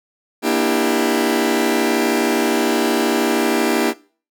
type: chord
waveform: sawtooth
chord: E half-diminished seventh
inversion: second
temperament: just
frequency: 237.3 / 296.7 / 329.6 / 395.6 Hz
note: Bb3 / D4 / E4 / G4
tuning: +31 / +18 / 0 / +16 cents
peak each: -17 dBFS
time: 0.42-3.94 s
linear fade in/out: 50 ms
effects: noise-tail reverb RT60 0.4 s tail -21 dB re dry